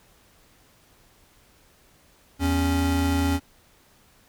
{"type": "tone pair together", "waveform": "square", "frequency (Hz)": [82.41, 277.2], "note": ["E2", "C#4"], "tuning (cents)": [0, 0], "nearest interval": "octave + major sixth", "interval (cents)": 2100, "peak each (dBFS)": -24, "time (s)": [2.39, 3.4], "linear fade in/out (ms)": 50, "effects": ["pink hiss -58 dBFS RMS until 4.28 s"]}